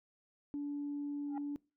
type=tone; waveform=sine; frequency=288.3 Hz; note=D4; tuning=32 cents flat; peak=-35 dBFS; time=0.54-1.56 s; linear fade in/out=0 ms
type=tone with exponential growth; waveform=sine; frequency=817 Hz; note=G#5; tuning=29 cents flat; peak=-36 dBFS; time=1.26-1.38 s; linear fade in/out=2 ms; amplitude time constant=26 ms
effects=noise-tail reverb RT60 0.3 s tail -23 dB re dry + tanh soft clip ceiling -32 dBFS